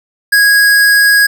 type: tone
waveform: square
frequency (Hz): 1652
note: G#6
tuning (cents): -10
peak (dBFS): -6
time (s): 0.32-1.27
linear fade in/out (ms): 10
effects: 8-bit